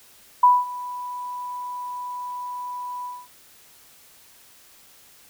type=tone with ADSR envelope; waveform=sine; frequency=987.8 Hz; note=B5; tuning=in tune; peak=-9 dBFS; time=0.43-3.28 s; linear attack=6 ms; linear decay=210 ms; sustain=-20 dB; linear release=230 ms; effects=white hiss -52 dBFS RMS until 5.29 s